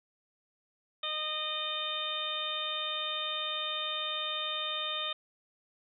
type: harmonic tone with a mistuned harmonic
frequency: 615 Hz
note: D#5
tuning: 20 cents flat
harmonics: 1 / 2 / 3 / 4 / 5 / 6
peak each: -43 / -39 / -46 / -43 / -38 / -35 dBFS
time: 1.03-5.13 s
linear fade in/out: 5 ms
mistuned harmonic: 6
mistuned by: -22 cents
effects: none